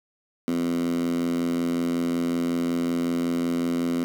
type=tone with high-pass filter; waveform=10% pulse; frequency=85.4 Hz; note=F2; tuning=38 cents flat; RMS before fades=-25 dBFS; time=0.48-4.04 s; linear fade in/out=0 ms; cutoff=230 Hz; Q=8.2; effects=none